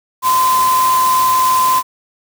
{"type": "tone in noise", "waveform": "sine", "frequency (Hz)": 1029, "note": "C6", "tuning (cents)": -29, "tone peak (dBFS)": -10, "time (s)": [0.22, 1.83], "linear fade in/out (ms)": 50, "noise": "white", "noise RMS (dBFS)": -22, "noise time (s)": [0.22, 1.83], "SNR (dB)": 9, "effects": []}